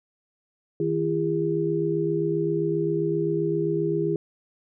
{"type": "tone cluster", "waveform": "sine", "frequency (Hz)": [158.3, 338.8, 406.4], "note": ["D#3", "E4", "G#4"], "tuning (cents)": [30, 48, -38], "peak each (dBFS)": [-28, -26, -25], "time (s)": [0.8, 4.16], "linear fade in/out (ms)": 2, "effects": []}